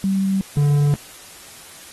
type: tone pair in turn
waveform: sine / triangle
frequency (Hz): 193.3 / 144.98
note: G3 / D3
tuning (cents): -24 / -22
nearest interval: perfect fourth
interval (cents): 498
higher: first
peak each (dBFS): -16 / -11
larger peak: second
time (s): 0.04-0.41 / 0.57-0.94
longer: neither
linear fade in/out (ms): 0
effects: white hiss -41 dBFS RMS until 1.92 s + AAC 32 kbps